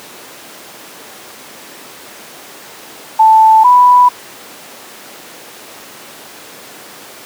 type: tone pair in turn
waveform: sine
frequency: 880 / 987.8 Hz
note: A5 / B5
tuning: 0 / 0 cents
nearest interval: major second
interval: 200 cents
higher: second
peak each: -3 dBFS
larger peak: neither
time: 3.19-3.64 / 3.64-4.09 s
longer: neither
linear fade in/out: 10 ms
effects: pink hiss -33 dBFS RMS until 7.25 s + high-pass 300 Hz 12 dB/octave